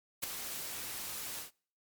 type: noise with ADSR envelope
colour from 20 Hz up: white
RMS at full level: -32 dBFS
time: 0.22-1.51 s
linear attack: 17 ms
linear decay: 7 ms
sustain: -9 dB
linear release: 120 ms
effects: noise-tail reverb RT60 0.5 s tail -26 dB re dry + MP3 96 kbps